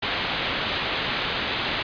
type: low-pass noise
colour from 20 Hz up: white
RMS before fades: -27 dBFS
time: 0.02-1.83 s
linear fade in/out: 10 ms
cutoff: 4000 Hz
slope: 48 dB/octave
effects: resampled to 11025 Hz